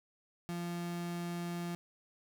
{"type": "tone", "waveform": "35% pulse", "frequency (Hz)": 172.9, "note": "F3", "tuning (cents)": -17, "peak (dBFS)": -35, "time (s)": [0.49, 1.75], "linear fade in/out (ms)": 0, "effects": []}